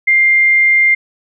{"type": "tone", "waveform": "sine", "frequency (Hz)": 2100, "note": "C7", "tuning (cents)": 6, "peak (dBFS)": -7, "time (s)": [0.07, 0.95], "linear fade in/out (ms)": 10, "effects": []}